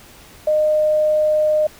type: tone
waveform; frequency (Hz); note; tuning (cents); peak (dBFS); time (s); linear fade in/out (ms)
sine; 612; D#5; -29; -13; 0.47-1.67; 5
effects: pink hiss -44 dBFS RMS until 1.79 s